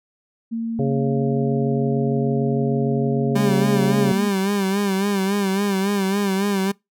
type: tone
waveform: sine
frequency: 228.4 Hz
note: A#3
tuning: 35 cents flat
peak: -22 dBFS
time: 0.51-4.29 s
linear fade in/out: 20 ms
type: harmonic tone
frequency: 137.5 Hz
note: C#3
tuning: 14 cents flat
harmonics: 1 / 2 / 3 / 4 / 5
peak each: -21 / -28 / -24 / -31 / -32 dBFS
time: 0.79-4.12 s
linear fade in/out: 2 ms
type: tone with vibrato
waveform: 30% pulse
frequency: 197.1 Hz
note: G3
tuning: 10 cents sharp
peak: -16 dBFS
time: 3.35-6.72 s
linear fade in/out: 10 ms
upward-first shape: sine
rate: 3.6 Hz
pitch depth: 66 cents each way
effects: noise-tail reverb RT60 0.2 s tail -25 dB re dry